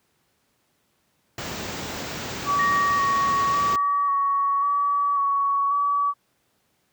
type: band-stop noise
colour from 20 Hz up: pink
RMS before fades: -31 dBFS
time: 1.38-3.76 s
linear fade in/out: 2 ms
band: 7800 to 15000 Hz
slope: 96 dB/octave
type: tone with vibrato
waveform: sine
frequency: 1131 Hz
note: C#6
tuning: 34 cents sharp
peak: -19 dBFS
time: 2.45-6.14 s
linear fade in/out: 50 ms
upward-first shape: square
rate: 0.92 Hz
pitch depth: 18 cents each way
type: tone with exponential decay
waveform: sine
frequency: 1864.7 Hz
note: A#6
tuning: in tune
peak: -23 dBFS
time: 2.59-5.58 s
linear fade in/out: 5 ms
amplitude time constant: 650 ms
effects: pink hiss -68 dBFS RMS until 6.92 s + high-pass 100 Hz 12 dB/octave